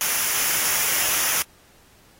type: noise with comb filter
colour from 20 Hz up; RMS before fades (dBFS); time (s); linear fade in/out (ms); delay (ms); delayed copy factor
white; -22; 0.01-1.42; 0; 0.24; -0.55
effects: pink hiss -55 dBFS RMS until 2.19 s + AAC 48 kbps